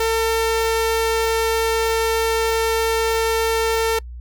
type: tone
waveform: sawtooth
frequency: 450.8 Hz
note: A4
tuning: 42 cents sharp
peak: -13 dBFS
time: 0-3.99 s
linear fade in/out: 5 ms
effects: noise-tail reverb RT60 0.1 s tail -26 dB re dry + added 60 Hz sine -31 dBFS peak until 4.2 s